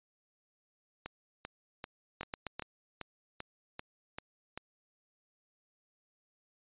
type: two click trains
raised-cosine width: 0.3 ms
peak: -24 / -21 dBFS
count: 10 / 4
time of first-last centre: 1.06-4.576 / 2.21-2.596 s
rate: 2.56 / 7.78 Hz
effects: resampled to 8000 Hz